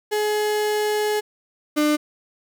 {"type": "tone pair in turn", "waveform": "35% pulse", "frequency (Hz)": [422.2, 299.5], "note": ["G#4", "D4"], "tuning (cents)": [29, 34], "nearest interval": "tritone", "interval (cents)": 595, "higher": "first", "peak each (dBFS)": [-18, -15], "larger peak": "second", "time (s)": [[0.11, 1.21], [1.76, 1.97]], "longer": "first", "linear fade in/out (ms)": 20, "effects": []}